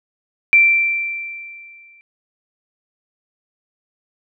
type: tone with exponential decay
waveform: sine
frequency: 2349 Hz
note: D7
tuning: in tune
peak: -6 dBFS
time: 0.53-2.01 s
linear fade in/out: 0 ms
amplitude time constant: 320 ms
effects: none